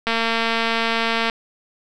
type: click train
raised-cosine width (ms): 0.3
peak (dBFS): -5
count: 281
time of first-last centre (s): 0.07-1.298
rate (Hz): 228
effects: none